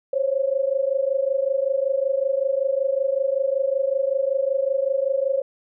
sine tone pair together, 529.1 / 554.4 Hz, C5 / C#5, +19 / 0 cents, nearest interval minor second, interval 81 cents, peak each -22 dBFS, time 0.13-5.42 s, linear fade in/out 5 ms, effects none

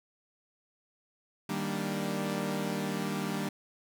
sawtooth chord, Eb major seventh, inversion none, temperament equal, 155.56 / 196 / 233.1 / 293.7 Hz, Eb3 / G3 / Bb3 / D4, 0 / 0 / 0 / 0 cents, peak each -34 / -30 / -34 / -35 dBFS, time 1.49-3.49 s, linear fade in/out 5 ms, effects 10-bit

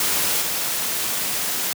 white noise with level steps, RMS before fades -21 / -24 dBFS, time 0-1.73 s, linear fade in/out 2 ms, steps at 0.41 s, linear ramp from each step 10 ms, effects high-pass 100 Hz 12 dB/octave

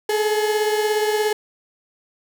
35% pulse beating tone pair, 422.9 / 439.9 Hz, G#4 / A4, +31 / 0 cents, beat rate 17 Hz, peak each -17 / -24 dBFS, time 0.09-1.33 s, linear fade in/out 5 ms, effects 8-bit

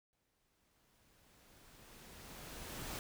pink noise with exponential growth, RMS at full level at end -43 dBFS, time 0.13-2.99 s, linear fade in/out 0 ms, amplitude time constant 620 ms, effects none

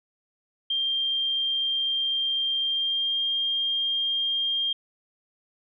sine tone with pitch glide, 3184 to 3208 Hz, G7 to G7, +26 to +39 cents, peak -23 dBFS, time 0.7-4.73 s, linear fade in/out 5 ms, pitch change +13 cents, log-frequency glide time 2.63-3.2 s, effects none

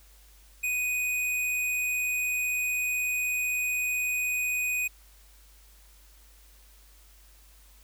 square tone, 2489 Hz, D#7, in tune, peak -27 dBFS, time 0.63-4.88 s, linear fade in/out 10 ms, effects added 50 Hz sine -54 dBFS peak until 7.83 s + white hiss -59 dBFS RMS until 7.83 s

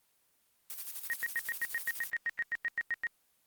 blue noise with tremolo, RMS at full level -40 dBFS, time 0.7-2.1 s, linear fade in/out 0 ms, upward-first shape square, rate 12 Hz, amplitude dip 60%
sine tone bursts, 1871 Hz, A#6, 6 cents sharp, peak -29 dBFS, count 16, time 1.1-3.069 s, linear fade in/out 0 ms, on 34 ms, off 95 ms
effects white hiss -72 dBFS RMS until 3.46 s + Opus 24 kbps

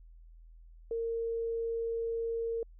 sine tone, 459.2 Hz, A#4, 26 cents flat, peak -31 dBFS, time 0.91-2.63 s, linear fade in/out 2 ms, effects added 41 Hz sine -51 dBFS peak until 2.79 s

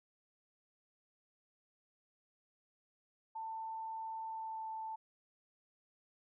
sine tone with pitch glide, 891 to 883.3 Hz, A5 to A5, +22 to +6 cents, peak -40 dBFS, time 3.35-4.96 s, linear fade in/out 10 ms, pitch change -16 cents, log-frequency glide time 4.28-4.68 s, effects none

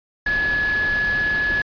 sine tone in noise, 1700 Hz, G#6, 40 cents sharp, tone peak -18 dBFS, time 0.26-1.62 s, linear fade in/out 5 ms, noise pink, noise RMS -30 dBFS, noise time 0.26-1.62 s, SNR +9 dB, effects resampled to 11025 Hz

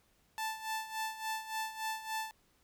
sawtooth tone with tremolo, 880 Hz, A5, in tune, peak -30 dBFS, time 0.38-2.31 s, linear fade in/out 0 ms, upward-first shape sine, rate 3.5 Hz, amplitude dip 75%, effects pink hiss -71 dBFS RMS until 2.63 s

